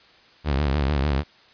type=tone with vibrato; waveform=sawtooth; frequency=71 Hz; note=C#2; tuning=42 cents sharp; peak=-16 dBFS; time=0.44-1.24 s; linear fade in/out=50 ms; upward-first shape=sine; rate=6.7 Hz; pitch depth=130 cents each way; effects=white hiss -53 dBFS RMS until 1.53 s + resampled to 11025 Hz